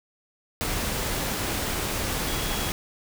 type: tone in noise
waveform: sine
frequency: 3325 Hz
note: G#7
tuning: 1 cent sharp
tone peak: -38 dBFS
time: 2.27-2.71 s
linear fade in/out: 0 ms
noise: pink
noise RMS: -28 dBFS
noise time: 0.61-2.72 s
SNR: -13 dB
effects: none